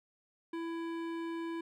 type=tone with hard clipping; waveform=sine; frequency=332.5 Hz; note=E4; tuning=15 cents sharp; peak=-38 dBFS; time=0.53-1.61 s; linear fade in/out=5 ms; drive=15 dB; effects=none